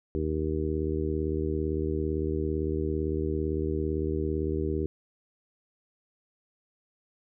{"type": "harmonic tone", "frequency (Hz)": 77.78, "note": "D#2", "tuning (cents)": 0, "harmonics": [1, 2, 3, 4, 5, 6], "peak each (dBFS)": [-31, -36, -38, -33, -31, -38], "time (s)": [0.15, 4.86], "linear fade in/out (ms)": 0, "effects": []}